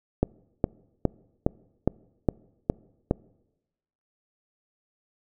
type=click train; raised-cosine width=2 ms; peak=-7 dBFS; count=8; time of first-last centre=0.23-3.111 s; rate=2.43 Hz; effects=noise-tail reverb RT60 1.0 s tail -25 dB re dry